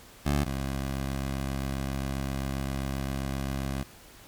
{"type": "tone pair in turn", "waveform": "15% pulse", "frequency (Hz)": [71.7, 67.55], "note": ["D2", "C#2"], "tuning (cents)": [-41, -44], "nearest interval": "minor second", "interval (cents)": 103, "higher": "first", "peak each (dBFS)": [-17, -23], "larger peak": "first", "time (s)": [[0.25, 0.45], [0.45, 3.84]], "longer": "second", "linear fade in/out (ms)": 20, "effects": ["pink hiss -51 dBFS RMS until 4.27 s", "MP3 96 kbps"]}